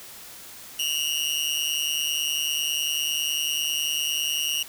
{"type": "tone with amplitude modulation", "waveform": "sawtooth", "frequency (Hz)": 2858, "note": "F7", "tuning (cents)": 39, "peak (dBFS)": -17, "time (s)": [0.79, 4.63], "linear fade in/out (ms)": 5, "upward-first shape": "sine", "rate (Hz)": 150, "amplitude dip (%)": 85, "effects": ["white hiss -43 dBFS RMS until 4.68 s"]}